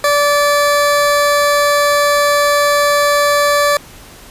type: tone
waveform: 20% pulse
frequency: 580 Hz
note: D5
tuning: 22 cents flat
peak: -5 dBFS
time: 0.04-3.77 s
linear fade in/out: 2 ms
effects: pink hiss -38 dBFS RMS until 4.3 s + resampled to 32000 Hz